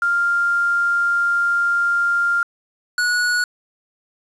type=tone pair in turn; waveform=sine / square; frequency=1396.9 / 1463 Hz; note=F6 / F#6; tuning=0 / -20 cents; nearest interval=minor second; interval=80 cents; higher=second; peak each=-15 / -17 dBFS; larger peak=first; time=0.02-2.43 / 2.98-3.44 s; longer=first; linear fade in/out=2 ms; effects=resampled to 22050 Hz + 7-bit